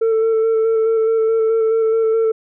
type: tone with vibrato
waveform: sine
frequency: 446.9 Hz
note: A4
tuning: 27 cents sharp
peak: -10 dBFS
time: 0.01-2.32 s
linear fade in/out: 10 ms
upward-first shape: square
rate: 4.7 Hz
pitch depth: 15 cents each way
effects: tanh soft clip ceiling -12 dBFS